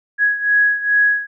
sine beating tone pair, 1666 / 1668.4 Hz, G#6 / G#6, +5 / +7 cents, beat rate 2.4 Hz, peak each -14 / -18 dBFS, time 0.18-1.27 s, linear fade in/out 50 ms, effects none

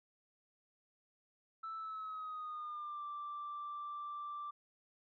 sine tone with pitch glide, 1318.5 to 1174.6 Hz, E6 to D6, 0 to 0 cents, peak -40 dBFS, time 1.63-4.51 s, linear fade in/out 10 ms, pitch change -200 cents, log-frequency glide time 1.77-3.04 s, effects tanh soft clip ceiling -38 dBFS

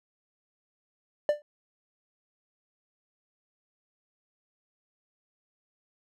triangle tone with exponential decay, 592 Hz, D5, 14 cents sharp, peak -15 dBFS, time 1.29-1.42 s, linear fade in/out 1 ms, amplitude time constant 28 ms, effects none

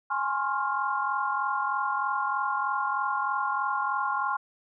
sine chord, Db major seventh, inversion second, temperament equal with one note detuned, 830.6 / 1046.5 / 1089.7 / 1396.9 Hz, Ab5 / C6 / Db6 / F6, 0 / 0 / -30 / 0 cents, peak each -31 dBFS, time 0.1-4.37 s, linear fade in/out 10 ms, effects none

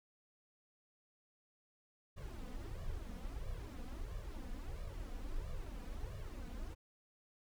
brown noise with flanger, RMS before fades -44 dBFS, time 2.16-6.75 s, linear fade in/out 20 ms, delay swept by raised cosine 1.7 to 4.1 ms, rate 1.5 Hz, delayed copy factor +0.85, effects none

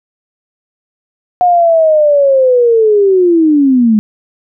sine linear sweep, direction down, 724 to 207.7 Hz, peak -5 dBFS, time 1.41-3.99 s, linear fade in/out 0 ms, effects none

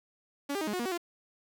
sawtooth tone with pitch steps, 283.2 / 398.8 / 312.7 / 208.6 / 363.7 / 237.7 / 376.3 / 346 Hz, C#4 / G4 / D#4 / G#3 / F#4 / A#3 / F#4 / F4, +37 / +30 / +9 / +8 / -30 / +34 / +29 / -16 cents, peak -27 dBFS, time 0.49-0.978 s, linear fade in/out 10 ms, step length 61 ms, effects 9-bit

